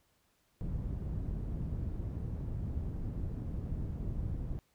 white low-pass noise, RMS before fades -37 dBFS, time 0.61-4.59 s, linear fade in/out 0 ms, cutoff 110 Hz, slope 12 dB/octave, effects pink hiss -73 dBFS RMS until 4.74 s

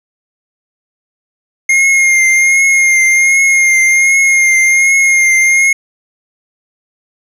square tone with vibrato, 2131 Hz, C7, 31 cents sharp, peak -7 dBFS, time 1.69-5.73 s, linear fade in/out 5 ms, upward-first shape triangle, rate 1.3 Hz, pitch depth 34 cents each way, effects low-pass 10000 Hz 12 dB/octave + 8-bit

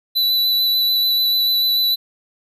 square tone with vibrato, 3975 Hz, B7, 10 cents sharp, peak -15 dBFS, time 0.15-1.96 s, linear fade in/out 20 ms, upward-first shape square, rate 6.8 Hz, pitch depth 12 cents each way, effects none

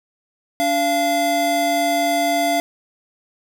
square tone pair together, 288.2 / 687 Hz, D4 / F5, -33 / -29 cents, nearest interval octave + minor third, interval 1504 cents, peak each -24 / -18 dBFS, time 0.6-2.6 s, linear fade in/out 0 ms, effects none

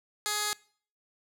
15% pulse tone with band-pass filter, 418.7 Hz, G#4, 14 cents sharp, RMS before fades -31 dBFS, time 0.26-0.53 s, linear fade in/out 0 ms, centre 6900 Hz, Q 0.64, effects noise-tail reverb RT60 0.5 s tail -23 dB re dry

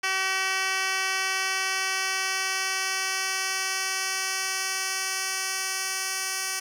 10% pulse tone with band-pass filter sweep, 380.9 Hz, G4, 50 cents flat, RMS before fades -28 dBFS, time 0.03-6.6 s, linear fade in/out 10 ms, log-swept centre 3400 to 7200 Hz, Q 0.83, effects 8-bit

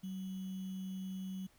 sine tone with sample-and-hold, 188.9 Hz, F#3, 36 cents sharp, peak -39 dBFS, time 0.03-1.47 s, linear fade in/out 10 ms, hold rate 3150 Hz, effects pink hiss -68 dBFS RMS until 1.58 s

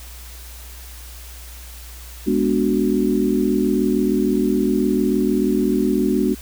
sine chord, G# half-diminished seventh, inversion none, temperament equal, 207.7 / 246.9 / 293.7 / 370 Hz, G#3 / B3 / D4 / F#4, 0 / 0 / 0 / 0 cents, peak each -21 dBFS, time 2.26-6.35 s, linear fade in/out 20 ms, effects added 60 Hz sine -36 dBFS peak until 6.41 s + white hiss -41 dBFS RMS until 6.41 s

